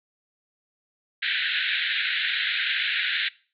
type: band-pass noise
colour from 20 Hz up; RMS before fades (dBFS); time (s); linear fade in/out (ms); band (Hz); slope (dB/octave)
pink; -26; 1.22-3.29; 10; 1500 to 4000; 96
effects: noise-tail reverb RT60 0.4 s tail -22 dB re dry